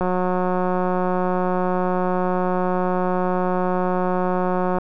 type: click train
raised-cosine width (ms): 1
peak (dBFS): -9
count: 870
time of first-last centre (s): 0.01-4.785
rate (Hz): 182
effects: none